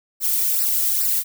violet noise with flanger, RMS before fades -20 dBFS, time 0.2-1.24 s, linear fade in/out 50 ms, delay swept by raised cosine 0.3 to 1.9 ms, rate 2.4 Hz, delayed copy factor -0.95, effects none

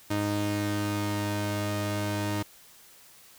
sawtooth tone pair together, 103.1 / 309 Hz, G#2 / D#4, -12 / -12 cents, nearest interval octave + perfect fifth, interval 1900 cents, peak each -26 dBFS, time 0.1-2.43 s, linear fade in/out 10 ms, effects white hiss -54 dBFS RMS until 3.38 s

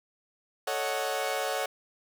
sawtooth chord, D# half-diminished seventh, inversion second, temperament equal, 440 / 554.4 / 622.3 / 740 Hz, A4 / C#5 / D#5 / F#5, 0 / 0 / 0 / 0 cents, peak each -32 / -29 / -33 / -29 dBFS, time 0.67-1.66 s, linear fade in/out 5 ms, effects none

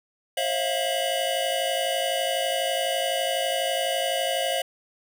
square tone cluster, 538 / 651 / 703 / 2950 Hz, C5 / E5 / F5 / F#7, +48 / -22 / +11 / -6 cents, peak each -30 dBFS, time 0.37-4.62 s, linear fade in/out 5 ms, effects none

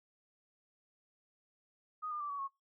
sine tone with pitch steps, 1244.5 / 1205.6 / 1167.9 / 1131.4 / 1096 Hz, D#6 / D6 / D6 / C#6 / C#6, 0 / +45 / -10 / +35 / -20 cents, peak -37 dBFS, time 2.02-2.48 s, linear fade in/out 20 ms, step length 92 ms, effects noise-tail reverb RT60 0.2 s tail -21 dB re dry

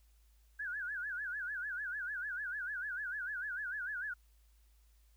sine tone with vibrato, 1568 Hz, G6, in tune, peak -37 dBFS, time 0.59-4.14 s, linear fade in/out 10 ms, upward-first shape sine, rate 6.7 Hz, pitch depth 170 cents each way, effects added 54 Hz sine -63 dBFS peak until 5.16 s + white hiss -75 dBFS RMS until 5.16 s

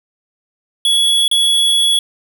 square tone with dropouts, 3373 Hz, G#7, 26 cents sharp, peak -11 dBFS, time 0.85-1.99 s, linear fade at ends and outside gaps 2 ms, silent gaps 1.28-1.313 s, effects none

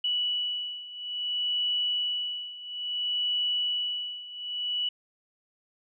sine beating tone pair, 2949 / 2949.59 Hz, F#7 / F#7, -6 / -6 cents, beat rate 0.59 Hz, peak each -32 / -29 dBFS, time 0.04-4.89 s, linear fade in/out 5 ms, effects none

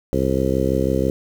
harmonic tone, 66.1 Hz, C2, 18 cents sharp, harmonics 1 / 2 / 3 / 4 / 5 / 6 / 7 / 8, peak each -25 / -25 / -25 / -25 / -25 / -25 / -25 / -25 dBFS, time 0.13-1.1 s, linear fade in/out 0 ms, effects 7-bit

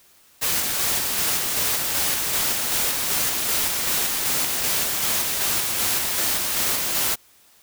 white noise with tremolo, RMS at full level -22 dBFS, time 0.41-7.16 s, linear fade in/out 20 ms, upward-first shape square, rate 2.6 Hz, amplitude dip 25%, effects white hiss -55 dBFS RMS until 7.62 s

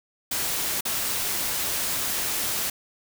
white noise with dropouts, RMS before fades -27 dBFS, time 0.31-2.7 s, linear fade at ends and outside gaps 5 ms, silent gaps 0.809-0.852 s, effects none

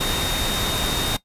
sine tone in noise, 3702 Hz, A#7, 13 cents flat, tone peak -25 dBFS, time 0-1.17 s, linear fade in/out 10 ms, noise pink, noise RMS -24 dBFS, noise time 0-1.17 s, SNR -4 dB, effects noise-tail reverb RT60 0.1 s tail -17 dB re dry + resampled to 32000 Hz

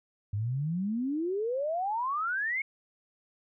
sine exponential sweep, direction up, 98 to 2217 Hz, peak -28 dBFS, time 0.33-2.62 s, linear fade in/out 5 ms, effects none

